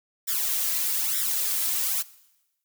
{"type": "noise with flanger", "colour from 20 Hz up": "blue", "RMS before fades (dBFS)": -26, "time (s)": [0.27, 2.03], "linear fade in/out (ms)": 20, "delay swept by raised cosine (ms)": [0.55, 3.05], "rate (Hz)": 1.1, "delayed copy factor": 0.8, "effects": ["noise-tail reverb RT60 1.0 s tail -20 dB re dry"]}